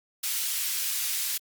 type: high-pass noise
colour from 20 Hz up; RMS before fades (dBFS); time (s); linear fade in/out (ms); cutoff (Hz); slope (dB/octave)
white; -29; 0.23-1.38; 10; 2200; 12
effects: Opus 48 kbps